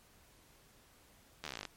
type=slowing click train; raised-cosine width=0.2 ms; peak=-23 dBFS; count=14; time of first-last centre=1.44-1.653 s; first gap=12 ms; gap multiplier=1.05; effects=pink hiss -64 dBFS RMS until 1.76 s + MP3 64 kbps